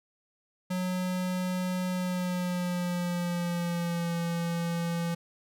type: tone with pitch glide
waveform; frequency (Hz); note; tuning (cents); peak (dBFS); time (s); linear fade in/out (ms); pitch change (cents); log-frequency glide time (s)
square; 182.9 to 169.67; F#3 to F3; -20 to -50; -29; 0.7-5.15; 10; -130; 1.89-4.16
effects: none